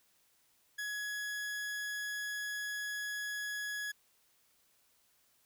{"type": "tone", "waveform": "40% pulse", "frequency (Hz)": 1679, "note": "G#6", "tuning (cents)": 18, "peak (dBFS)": -36, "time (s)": [0.78, 3.92], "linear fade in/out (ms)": 10, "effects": ["white hiss -71 dBFS RMS until 5.45 s"]}